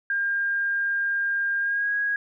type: tone with pitch glide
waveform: sine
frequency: 1606 to 1649.2 Hz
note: G6 to G#6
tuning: +41 to -13 cents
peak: -22 dBFS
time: 0.1-2.16 s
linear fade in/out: 2 ms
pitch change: +46 cents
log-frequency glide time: 1.59-1.92 s
effects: none